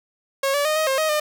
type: tone with pitch steps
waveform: sawtooth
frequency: 546 / 575 / 616 / 628 / 534 / 628 / 605 Hz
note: C#5 / D5 / D#5 / D#5 / C5 / D#5 / D#5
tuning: -26 / -37 / -17 / +16 / +35 / +16 / -49 cents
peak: -15 dBFS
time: 0.43-1.2 s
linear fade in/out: 5 ms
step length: 110 ms
effects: none